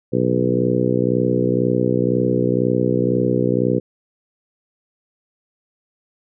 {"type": "harmonic tone with a mistuned harmonic", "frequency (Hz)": 62, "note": "B1", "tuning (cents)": 7, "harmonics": [2, 3, 4, 5, 6, 7, 8], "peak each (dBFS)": [-23, -23, -23, -23, -23, -23, -23], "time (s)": [0.12, 3.8], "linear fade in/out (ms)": 20, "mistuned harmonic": 2, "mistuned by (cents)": 16, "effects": []}